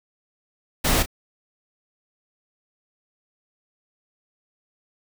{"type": "noise with echo", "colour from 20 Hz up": "pink", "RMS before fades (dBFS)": -20, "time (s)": [0.84, 1.03], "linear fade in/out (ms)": 10, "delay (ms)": 31, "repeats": 1, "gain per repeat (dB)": -11, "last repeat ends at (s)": 1.061, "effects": []}